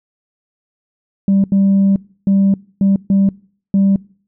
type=tone bursts at uneven times; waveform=sine; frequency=196 Hz; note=G3; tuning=in tune; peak=-7 dBFS; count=6; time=1.28-1.44 / 1.52-1.96 / 2.27-2.54 / 2.81-2.96 / 3.1-3.29 / 3.74-3.96 s; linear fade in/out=2 ms; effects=noise-tail reverb RT60 0.5 s tail -25 dB re dry + tanh soft clip ceiling -7 dBFS